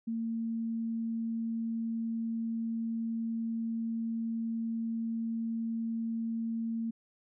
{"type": "tone", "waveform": "sine", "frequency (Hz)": 227.6, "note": "A#3", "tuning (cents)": -41, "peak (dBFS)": -31, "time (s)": [0.07, 6.91], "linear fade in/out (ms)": 10, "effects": []}